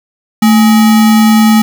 sine tone with sample-and-hold, 220 Hz, A3, in tune, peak -3 dBFS, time 0.42-1.62 s, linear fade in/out 5 ms, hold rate 1050 Hz, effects none

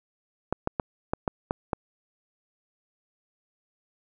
clicks, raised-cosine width 1 ms, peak -11 dBFS, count 7, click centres 0.526 / 0.674 / 0.798 / 1.135 / 1.278 / 1.509 / 1.732 s, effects none

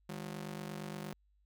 sawtooth ring-modulated tone, 180.1 Hz, F#3, 46 cents flat, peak -34 dBFS, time 0.09-1.13 s, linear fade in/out 0 ms, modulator 24.3 Hz, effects added 50 Hz sine -68 dBFS peak until 1.45 s

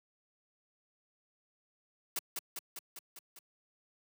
white noise with echo, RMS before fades -35 dBFS, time 2.16-2.19 s, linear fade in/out 2 ms, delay 200 ms, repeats 6, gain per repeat -3 dB, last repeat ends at 3.39 s, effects high-pass 200 Hz 12 dB/octave

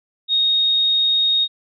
sine tone, 3729 Hz, A#7, in tune, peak -14 dBFS, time 0.28-1.48 s, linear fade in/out 50 ms, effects none

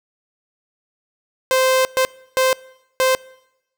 sawtooth tone bursts at uneven times, 520 Hz, C5, 11 cents flat, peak -10 dBFS, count 4, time 1.51-1.85 / 1.97-2.05 / 2.37-2.53 / 3-3.15 s, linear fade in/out 0 ms, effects noise-tail reverb RT60 0.9 s tail -23 dB re dry

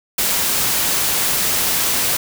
white noise, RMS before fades -18 dBFS, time 0.18-2.17 s, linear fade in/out 5 ms, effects none

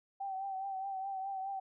sine tone with vibrato, 774 Hz, G5, 22 cents flat, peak -36 dBFS, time 0.2-1.6 s, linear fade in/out 10 ms, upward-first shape triangle, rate 4.8 Hz, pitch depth 48 cents each way, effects none

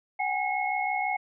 sine tone cluster, 751 / 817 / 2173 Hz, F#5 / G#5 / C#7, +26 / -29 / -35 cents, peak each -30 dBFS, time 0.19-1.17 s, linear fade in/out 10 ms, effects none

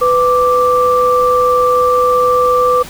sine tone pair together, 498.2 / 1174 Hz, B4 / D6, +15 / -1 cents, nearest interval octave + minor third, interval 1484 cents, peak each -11 dBFS, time 0.01-2.83 s, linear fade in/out 10 ms, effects pink hiss -31 dBFS RMS until 2.89 s

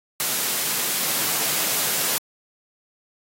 white high-pass noise, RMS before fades -23 dBFS, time 0.2-2.18 s, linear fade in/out 0 ms, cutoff 120 Hz, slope 48 dB/octave, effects AAC 48 kbps

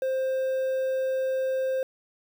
triangle tone with quantisation, 525 Hz, C5, 6 cents sharp, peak -22 dBFS, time 0.02-1.83 s, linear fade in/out 2 ms, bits 8, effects none

